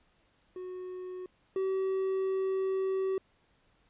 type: tone pair in turn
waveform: triangle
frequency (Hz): 367 / 382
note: F#4 / G4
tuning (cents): -14 / -45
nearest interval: minor second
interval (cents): 69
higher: second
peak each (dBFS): -36 / -26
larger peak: second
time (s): 0.56-1.26 / 1.56-3.18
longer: second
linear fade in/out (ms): 2
effects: pink hiss -69 dBFS RMS until 3.89 s + resampled to 8000 Hz